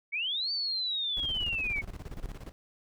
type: linear two-way sweep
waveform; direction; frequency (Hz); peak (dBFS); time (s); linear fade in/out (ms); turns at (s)
sine; up then down; 2185 to 4600 to 2185; -29; 0.12-1.82; 20; 0.52
type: noise with tremolo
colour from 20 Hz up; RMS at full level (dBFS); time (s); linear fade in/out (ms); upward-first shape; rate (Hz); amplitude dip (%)
brown; -38; 1.17-2.52; 0; square; 17; 75
effects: none